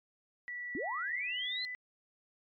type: tone with pitch glide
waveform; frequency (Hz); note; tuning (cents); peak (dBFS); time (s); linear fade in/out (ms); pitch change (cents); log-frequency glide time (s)
sine; 1950 to 1995.6; B6 to B6; -23 to +17; -38; 0.48-1.75; 0; +40; 0.98-1.53
type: linear sweep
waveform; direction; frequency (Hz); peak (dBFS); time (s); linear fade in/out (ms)
sine; up; 233.1 to 4186; -35; 0.75-1.65; 0
effects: MP3 96 kbps